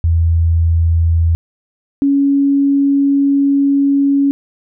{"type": "tone pair in turn", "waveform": "sine", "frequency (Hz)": [83, 279.2], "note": ["E2", "C#4"], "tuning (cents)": [12, 13], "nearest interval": "octave + major sixth", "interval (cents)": 2101, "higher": "second", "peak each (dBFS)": -9, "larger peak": "neither", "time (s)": [[0.04, 1.35], [2.02, 4.31]], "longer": "second", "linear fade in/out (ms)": 0, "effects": []}